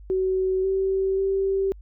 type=tone with pitch steps; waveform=sine; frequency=376 / 384.1 / 388.2 Hz; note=F#4 / G4 / G4; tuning=+28 / -35 / -17 cents; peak=-20 dBFS; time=0.1-1.72 s; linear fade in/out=0 ms; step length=540 ms; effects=added 50 Hz sine -41 dBFS peak until 1.81 s